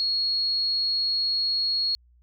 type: tone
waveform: sine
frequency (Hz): 4316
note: C#8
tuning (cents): -47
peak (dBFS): -22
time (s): 0-1.95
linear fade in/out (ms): 0
effects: added 60 Hz sine -55 dBFS peak until 2.22 s